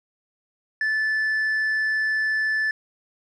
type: tone with tanh clipping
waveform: triangle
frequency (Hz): 1747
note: A6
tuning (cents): -13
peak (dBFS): -21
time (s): 0.81-2.71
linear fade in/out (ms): 2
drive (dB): 7
effects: none

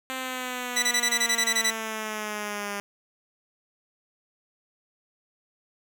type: exponential sweep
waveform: 5% pulse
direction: down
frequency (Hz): 261.6 to 201.4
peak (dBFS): -19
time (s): 0.1-2.8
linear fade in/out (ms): 0
type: tone bursts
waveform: 15% pulse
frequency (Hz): 1975.5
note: B6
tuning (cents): 0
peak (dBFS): -15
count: 11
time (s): 0.76-1.707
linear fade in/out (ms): 10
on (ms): 67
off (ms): 21
effects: none

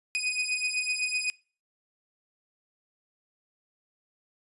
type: beating tone pair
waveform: sawtooth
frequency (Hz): 2489 / 2496.9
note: D#7 / D#7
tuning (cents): 0 / +5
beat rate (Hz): 7.9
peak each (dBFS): -27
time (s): 0.15-1.3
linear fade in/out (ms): 0
effects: noise-tail reverb RT60 0.4 s tail -24 dB re dry + resampled to 24000 Hz

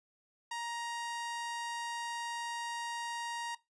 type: tone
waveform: sawtooth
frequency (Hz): 939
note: A#5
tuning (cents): +12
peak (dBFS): -33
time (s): 0.51-3.55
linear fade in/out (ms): 5
effects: noise-tail reverb RT60 0.2 s tail -19 dB re dry + resampled to 22050 Hz

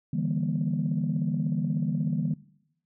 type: chord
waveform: sine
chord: E half-diminished seventh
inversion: third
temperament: just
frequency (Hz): 148.33 / 164.81 / 197.78 / 237.3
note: D3 / E3 / G3 / Bb3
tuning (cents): +18 / 0 / +16 / +31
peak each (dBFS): -29 / -29 / -31 / -31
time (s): 0.13-2.34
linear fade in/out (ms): 5
effects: noise-tail reverb RT60 0.7 s tail -18 dB re dry + tanh soft clip ceiling -17 dBFS

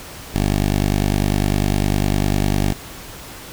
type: tone with notch filter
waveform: 10% pulse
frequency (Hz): 49.96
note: G1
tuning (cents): +34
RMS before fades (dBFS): -18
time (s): 0.34-2.73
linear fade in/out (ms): 10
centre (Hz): 1300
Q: 1.6
effects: pink hiss -36 dBFS RMS until 3.52 s

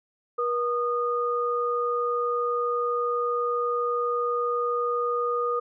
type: tone pair together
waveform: sine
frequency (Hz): 480 / 1227.8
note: B4 / D#6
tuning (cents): -49 / -23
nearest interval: octave + major third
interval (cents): 1626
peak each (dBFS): -26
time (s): 0.38-5.6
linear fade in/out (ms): 10
effects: none

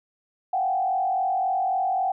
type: tone with frequency modulation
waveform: sine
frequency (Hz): 753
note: F#5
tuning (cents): +30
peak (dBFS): -21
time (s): 0.53-2.12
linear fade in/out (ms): 5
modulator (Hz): 43.7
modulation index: 0.94
effects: none

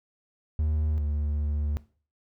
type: tone pair in turn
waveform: triangle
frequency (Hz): 76.8 / 73.76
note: D#2 / D2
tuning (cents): -22 / +8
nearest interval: minor second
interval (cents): 70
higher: first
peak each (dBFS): -21 / -23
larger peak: first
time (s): 0.59-0.98 / 0.98-1.77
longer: second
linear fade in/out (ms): 0
effects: noise-tail reverb RT60 0.4 s tail -18 dB re dry

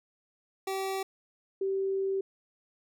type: tone pair in turn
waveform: 25% pulse / sine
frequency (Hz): 385.2 / 387.4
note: G4 / G4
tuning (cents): -30 / -20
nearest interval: unison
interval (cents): 10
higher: second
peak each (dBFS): -27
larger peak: neither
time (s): 0.67-1.03 / 1.61-2.21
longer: second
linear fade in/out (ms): 5
effects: none

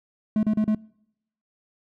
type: tone bursts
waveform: triangle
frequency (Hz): 214.8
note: A3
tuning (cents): -41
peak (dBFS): -16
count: 4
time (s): 0.36-0.748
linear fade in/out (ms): 2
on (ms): 70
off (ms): 36
effects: noise-tail reverb RT60 0.8 s tail -25 dB re dry

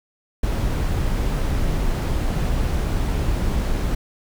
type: noise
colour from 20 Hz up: brown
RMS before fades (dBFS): -21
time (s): 0.43-3.95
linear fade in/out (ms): 5
effects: none

